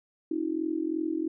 sine tone with amplitude modulation, 320.4 Hz, E4, 49 cents flat, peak -23 dBFS, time 0.31-1.28 s, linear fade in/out 5 ms, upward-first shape sine, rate 42.9 Hz, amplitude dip 90%, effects none

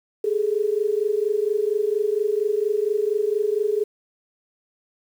sine tone pair together, 408.2 / 432.5 Hz, G#4 / A4, -30 / -30 cents, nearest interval minor second, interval 100 cents, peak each -22 dBFS, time 0.24-3.84 s, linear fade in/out 5 ms, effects 8-bit

